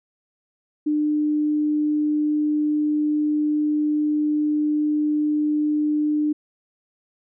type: tone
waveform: sine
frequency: 300.4 Hz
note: D4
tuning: 39 cents sharp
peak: -18 dBFS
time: 0.86-6.33 s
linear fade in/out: 10 ms
effects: none